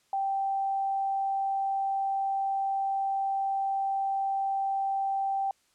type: tone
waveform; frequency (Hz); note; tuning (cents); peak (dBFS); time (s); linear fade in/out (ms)
sine; 782; G5; -4; -26; 0.13-5.51; 2
effects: white hiss -68 dBFS RMS until 5.74 s + low-pass 9000 Hz 12 dB/octave